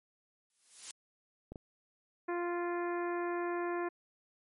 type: noise with exponential growth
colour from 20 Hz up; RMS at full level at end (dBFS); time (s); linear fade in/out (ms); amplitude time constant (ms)
blue; -38; 0.5-0.91; 1; 87
type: clicks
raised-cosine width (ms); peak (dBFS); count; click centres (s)
2; -31; 2; 1.52 / 1.558
type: harmonic tone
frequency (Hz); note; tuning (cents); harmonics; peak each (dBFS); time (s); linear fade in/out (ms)
348.5; F4; -4; 1 / 2 / 3 / 4 / 5 / 6 / 7; -34 / -41 / -41 / -47 / -45 / -52 / -54; 2.28-3.89; 10
effects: MP3 48 kbps